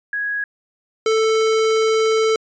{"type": "tone pair in turn", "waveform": ["sine", "square"], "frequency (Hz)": [1661.2, 441.5], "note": ["G#6", "A4"], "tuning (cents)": [0, 6], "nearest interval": "octave + major seventh", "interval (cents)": 2294, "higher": "first", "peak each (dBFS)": [-20, -15], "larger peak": "second", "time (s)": [[0.13, 0.44], [1.06, 2.36]], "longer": "second", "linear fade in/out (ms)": 2, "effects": ["resampled to 16000 Hz"]}